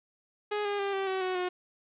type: tone with pitch steps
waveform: sawtooth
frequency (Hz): 416.9 / 407.1 / 397.6 / 388.3 / 379.2 / 370.3 / 361.7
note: G#4 / G#4 / G4 / G4 / F#4 / F#4 / F#4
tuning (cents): +7 / -35 / +25 / -16 / +43 / +1 / -39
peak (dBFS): -25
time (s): 0.51-1.49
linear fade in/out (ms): 10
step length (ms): 140
effects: resampled to 8000 Hz + 9-bit